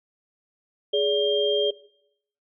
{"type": "tone cluster", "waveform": "sine", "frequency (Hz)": [416.2, 574, 3199], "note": ["G#4", "D5", "G7"], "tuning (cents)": [4, -40, 34], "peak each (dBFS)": [-22, -25, -25], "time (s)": [0.93, 1.71], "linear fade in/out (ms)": 10, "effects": ["noise-tail reverb RT60 0.7 s tail -19 dB re dry"]}